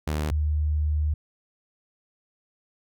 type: tone pair in turn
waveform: sawtooth / sine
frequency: 76 / 75.66 Hz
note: D#2 / D#2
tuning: -40 / -48 cents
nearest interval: unison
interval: 8 cents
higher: first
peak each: -21 dBFS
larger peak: neither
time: 0.07-0.31 / 0.31-1.14 s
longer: second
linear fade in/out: 5 ms
effects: none